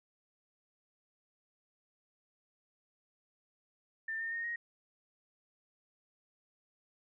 sine tone with pitch steps, 1791 / 1819.2 / 1847.7 / 1876.8 Hz, A6 / A#6 / A#6 / A#6, +30 / -43 / -16 / +11 cents, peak -35 dBFS, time 4.08-4.56 s, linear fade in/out 5 ms, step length 120 ms, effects none

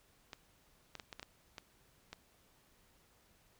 clicks, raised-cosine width 0.2 ms, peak -28 dBFS, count 8, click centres 0.332 / 0.953 / 0.998 / 1.128 / 1.196 / 1.229 / 1.582 / 2.13 s, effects pink hiss -69 dBFS RMS until 3.59 s

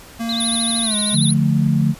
square tone with pitch glide, 230 to 209.7 Hz, A#3 to G#3, -23 to +17 cents, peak -22 dBFS, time 0.19-1.16 s, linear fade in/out 20 ms, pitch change -160 cents, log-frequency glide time 0.83-0.96 s
sine tone with vibrato, 3800 Hz, A#7, 33 cents sharp, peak -21 dBFS, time 0.29-1.31 s, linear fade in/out 2 ms, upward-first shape triangle, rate 13 Hz, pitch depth 180 cents each way
sine tone, 10450 Hz, E9, 16 cents flat, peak -21 dBFS, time 0.4-1.34 s, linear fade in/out 5 ms
sine chord, D minor, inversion none, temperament just, 146.83 / 176.2 / 220.2 Hz, D3 / F3 / A3, 0 / +16 / +2 cents, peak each -16 / -19 / -18 dBFS, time 1.12-1.95 s, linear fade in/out 50 ms
effects pink hiss -41 dBFS RMS until 1.99 s + resampled to 32000 Hz

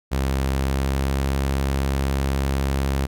sawtooth tone with pitch glide, 67.1 to 68.04 Hz, C2 to C#2, +44 to -32 cents, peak -16 dBFS, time 0.11-3.07 s, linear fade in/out 20 ms, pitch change +24 cents, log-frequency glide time 0.46-1.28 s, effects none

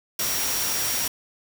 sine tone in noise, 5640 Hz, F8, 16 cents sharp, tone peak -30 dBFS, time 0.19-1.08 s, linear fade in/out 5 ms, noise white, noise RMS -26 dBFS, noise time 0.19-1.08 s, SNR -7 dB, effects none

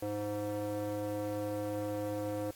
square tone with band-pass filter, 103.83 Hz, G#2, in tune, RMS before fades -36 dBFS, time 0.02-2.51 s, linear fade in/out 5 ms, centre 470 Hz, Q 2.4, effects white hiss -56 dBFS RMS until 2.55 s + AAC 64 kbps

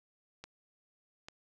clicks, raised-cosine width 0.2 ms, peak -28 dBFS, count 2, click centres 0.44 / 1.285 s, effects none

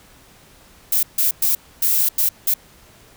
violet noise bursts at uneven times, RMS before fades -17 dBFS, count 6, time 0.92-1.03 / 1.18-1.31 / 1.42-1.55 / 1.82-2.09 / 2.18-2.29 / 2.47-2.54 s, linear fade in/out 5 ms, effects pink hiss -49 dBFS RMS until 3.16 s

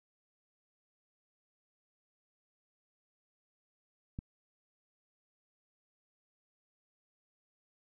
click, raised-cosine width 5 ms, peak -26 dBFS, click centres 4.189 s, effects none

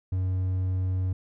triangle tone with hard clipping, 93 Hz, F#2, 9 cents sharp, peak -25 dBFS, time 0.12-1.13 s, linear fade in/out 5 ms, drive 6 dB, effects none

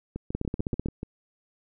two click trains, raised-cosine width 3 ms, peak -20 / -15 dBFS, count 7 / 9, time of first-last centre 0.16-1.031 / 0.35-0.86 s, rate 6.89 / 15.7 Hz, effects none

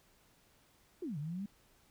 sine exponential two-way sweep, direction down then up, 392 to 140 to 209 Hz, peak -37 dBFS, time 1.02-1.46 s, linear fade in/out 5 ms, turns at 1.18 s, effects pink hiss -68 dBFS RMS until 1.9 s

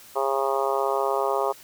harmonic tone, 136.2 Hz, C#3, 30 cents flat, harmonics 3 / 4 / 5 / 6 / 7 / 8 / 9, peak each -27 / -28 / -29 / -30 / -30 / -31 / -32 dBFS, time 0.15-1.53 s, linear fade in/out 20 ms, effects white hiss -48 dBFS RMS until 1.63 s

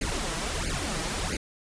pink noise with flanger, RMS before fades -30 dBFS, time 0.01-1.37 s, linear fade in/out 5 ms, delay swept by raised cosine 0.43 to 6.23 ms, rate 1.5 Hz, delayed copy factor +1, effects resampled to 22050 Hz

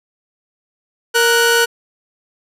sawtooth tone pair together, 466.2 / 1480 Hz, A#4 / F#6, 0 / 0 cents, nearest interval octave + minor sixth, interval 2000 cents, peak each -10 dBFS, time 1.14-1.66 s, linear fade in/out 20 ms, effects resampled to 32000 Hz

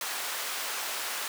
pink high-pass noise, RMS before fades -34 dBFS, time 0.01-1.28 s, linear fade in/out 2 ms, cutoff 880 Hz, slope 12 dB/octave, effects none

